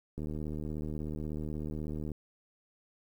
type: click train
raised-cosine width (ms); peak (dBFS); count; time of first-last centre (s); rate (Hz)
3; -26; 149; 0.18-2.117; 76.4
effects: 10-bit